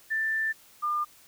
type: tone pair in turn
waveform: sine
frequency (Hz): 1773 / 1203.3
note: A6 / D6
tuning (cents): +13 / +42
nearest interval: perfect fifth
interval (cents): 671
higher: first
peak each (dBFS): -25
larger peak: neither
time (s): 0.1-0.53 / 0.82-1.05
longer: first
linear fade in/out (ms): 20
effects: white hiss -56 dBFS RMS until 1.27 s